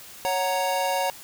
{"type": "chord", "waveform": "square", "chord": "F# major", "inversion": "second", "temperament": "equal", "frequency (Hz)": [554.4, 740, 932.3], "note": ["C#5", "F#5", "A#5"], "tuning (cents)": [0, 0, 0], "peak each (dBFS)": -28, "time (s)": [0.25, 1.1], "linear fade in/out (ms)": 0, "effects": ["white hiss -44 dBFS RMS until 1.23 s"]}